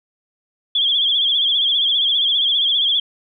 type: tone with vibrato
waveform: sine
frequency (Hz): 3322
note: G#7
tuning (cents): 0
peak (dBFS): -14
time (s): 0.75-3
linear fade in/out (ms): 5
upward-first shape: sine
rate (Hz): 15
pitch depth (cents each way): 78
effects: none